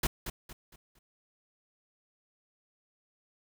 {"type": "noise with echo", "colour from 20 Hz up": "pink", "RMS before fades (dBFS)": -28, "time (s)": [0.03, 0.07], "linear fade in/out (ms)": 5, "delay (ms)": 230, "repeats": 4, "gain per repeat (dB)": -9, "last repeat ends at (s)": 0.99, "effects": []}